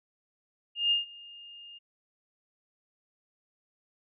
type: tone with ADSR envelope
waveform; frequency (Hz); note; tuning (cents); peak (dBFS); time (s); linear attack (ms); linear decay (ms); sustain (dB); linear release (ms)
sine; 2825; F7; +19; -21; 0.75-1.79; 160; 140; -24; 19
effects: none